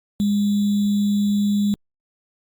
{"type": "tone with sample-and-hold", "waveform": "sine", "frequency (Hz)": 204.6, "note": "G#3", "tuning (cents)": -26, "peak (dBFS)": -16, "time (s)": [0.2, 1.74], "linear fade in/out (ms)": 0, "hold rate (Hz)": 3675, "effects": ["Opus 48 kbps"]}